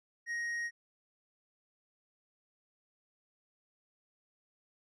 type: tone with tanh clipping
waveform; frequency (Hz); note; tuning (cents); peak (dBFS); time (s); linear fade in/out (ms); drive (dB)
sine; 1877; A#6; +11; -35; 0.26-0.71; 50; 6
effects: none